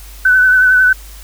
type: tone with vibrato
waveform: sine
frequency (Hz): 1507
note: F#6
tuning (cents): +31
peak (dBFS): -6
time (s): 0.25-0.93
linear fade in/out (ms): 5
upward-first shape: triangle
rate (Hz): 11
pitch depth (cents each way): 37
effects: added 50 Hz sine -32 dBFS peak until 1.23 s + white hiss -39 dBFS RMS until 1.23 s